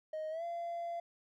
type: tone with pitch glide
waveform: triangle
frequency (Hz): 624 to 684.4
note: D#5 to F5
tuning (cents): +5 to -35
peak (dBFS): -34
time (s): 0.13-1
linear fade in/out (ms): 5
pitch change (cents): +160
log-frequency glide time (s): 0.3-0.44
effects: tanh soft clip ceiling -32 dBFS